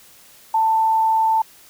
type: tone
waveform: sine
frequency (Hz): 888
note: A5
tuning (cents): +16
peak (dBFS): -14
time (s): 0.54-1.42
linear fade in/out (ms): 5
effects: white hiss -48 dBFS RMS until 1.69 s